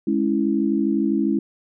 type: chord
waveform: sine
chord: C# minor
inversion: second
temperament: equal with one note detuned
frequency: 209.6 / 277.2 / 329.6 Hz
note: G#3 / C#4 / E4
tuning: +16 / 0 / 0 cents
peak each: -22 dBFS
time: 0.07-1.39 s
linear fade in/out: 5 ms
effects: none